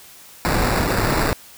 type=noise with sample-and-hold; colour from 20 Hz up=pink; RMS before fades=-19 dBFS; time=0.45-1.33 s; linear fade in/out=0 ms; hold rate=3150 Hz; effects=white hiss -44 dBFS RMS until 1.57 s